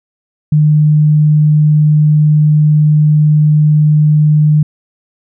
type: tone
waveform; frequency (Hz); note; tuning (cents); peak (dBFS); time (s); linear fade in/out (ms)
sine; 151.5; D#3; -46; -5; 0.52-4.63; 5
effects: none